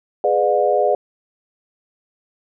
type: chord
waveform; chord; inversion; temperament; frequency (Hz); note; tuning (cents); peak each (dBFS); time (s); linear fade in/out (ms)
sine; G# diminished seventh; none; just; 415.3 / 498.4 / 598 / 717.6; G#4 / B4 / D5 / F5; 0 / +16 / +31 / +47; -20 / -20 / -18 / -19; 0.24-0.95; 2
effects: none